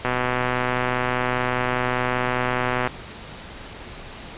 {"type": "click train", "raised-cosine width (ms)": 0.5, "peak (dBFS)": -7, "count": 354, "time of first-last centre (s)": [0.05, 2.874], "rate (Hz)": 125, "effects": ["pink hiss -38 dBFS RMS until 4.37 s", "resampled to 8000 Hz"]}